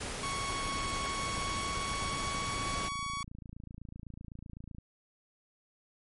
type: noise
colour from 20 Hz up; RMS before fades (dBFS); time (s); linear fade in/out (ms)
pink; -38; 0-2.89; 10
type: tone with pitch glide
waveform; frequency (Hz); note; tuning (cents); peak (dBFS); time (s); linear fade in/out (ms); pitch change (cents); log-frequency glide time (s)
sawtooth; 1108.7 to 1122.9; C#6 to C#6; 0 to +22; -31; 0.23-3.23; 2; +22; 1.2-2.79
type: click train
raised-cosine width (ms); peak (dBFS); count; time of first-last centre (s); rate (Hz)
5; -33; 101; 1.2-4.784; 27.9
effects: MP3 48 kbps